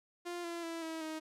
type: tone with pitch steps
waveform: sawtooth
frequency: 349.2 / 340.2 / 331.5 / 323 / 314.7 Hz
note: F4 / F4 / E4 / E4 / D#4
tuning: 0 / -45 / +10 / -35 / +20 cents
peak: -35 dBFS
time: 0.25-1.2 s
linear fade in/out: 20 ms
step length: 190 ms
effects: low-pass 11000 Hz 12 dB/octave